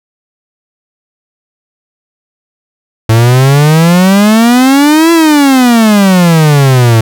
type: exponential two-way sweep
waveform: 45% pulse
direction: up then down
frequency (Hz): 110 to 338.5 to 110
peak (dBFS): -3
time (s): 3.09-7.01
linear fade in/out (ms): 5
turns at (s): 5.12
effects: none